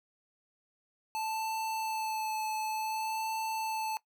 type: tone with vibrato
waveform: square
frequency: 876 Hz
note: A5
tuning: 8 cents flat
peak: -33 dBFS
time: 1.15-3.97 s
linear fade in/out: 0 ms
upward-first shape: sine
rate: 0.55 Hz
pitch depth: 17 cents each way
effects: noise-tail reverb RT60 0.1 s tail -19 dB re dry